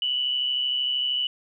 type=tone with amplitude modulation; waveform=sine; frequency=2960 Hz; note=F#7; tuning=in tune; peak=-20 dBFS; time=0.02-1.27 s; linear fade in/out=2 ms; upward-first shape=sine; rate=133 Hz; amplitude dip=55%; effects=none